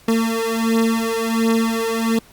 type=beating tone pair; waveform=30% pulse; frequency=226 / 227.4 Hz; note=A3 / A#3; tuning=+47 / -43 cents; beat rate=1.4 Hz; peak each=-17 dBFS; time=0.08-2.19 s; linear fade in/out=5 ms; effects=pink hiss -49 dBFS RMS until 2.32 s + Opus 48 kbps